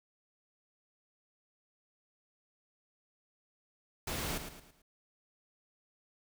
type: noise with echo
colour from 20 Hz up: pink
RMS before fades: -37 dBFS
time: 4.07-4.38 s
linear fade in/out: 5 ms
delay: 110 ms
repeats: 4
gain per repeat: -8 dB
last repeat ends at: 4.82 s
effects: none